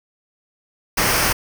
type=noise with comb filter; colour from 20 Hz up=pink; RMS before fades=-18 dBFS; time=0.97-1.33 s; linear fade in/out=10 ms; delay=0.27 ms; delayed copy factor=-0.5; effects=none